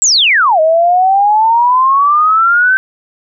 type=exponential two-way sweep; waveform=sine; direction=down then up; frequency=7902 to 622.3 to 1553 Hz; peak=-6 dBFS; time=0.02-2.77 s; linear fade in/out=0 ms; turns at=0.6 s; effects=none